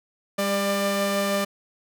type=tone pair together; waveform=sawtooth; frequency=200.4 / 595 Hz; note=G3 / D5; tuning=+38 / +22 cents; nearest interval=octave + perfect fifth; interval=1884 cents; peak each=-22 / -20 dBFS; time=0.38-1.45 s; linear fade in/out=10 ms; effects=none